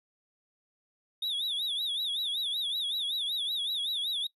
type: tone with vibrato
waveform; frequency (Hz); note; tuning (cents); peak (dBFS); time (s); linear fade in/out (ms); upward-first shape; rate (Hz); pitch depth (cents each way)
triangle; 3600; A7; +39; -28; 1.22-4.27; 5; sine; 5.3; 150
effects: noise-tail reverb RT60 0.1 s tail -20 dB re dry + resampled to 32000 Hz